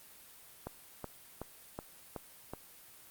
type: click train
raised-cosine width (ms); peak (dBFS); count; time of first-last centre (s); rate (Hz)
1; -25; 6; 0.67-2.536; 2.68
effects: white hiss -56 dBFS RMS until 3.1 s + Opus 32 kbps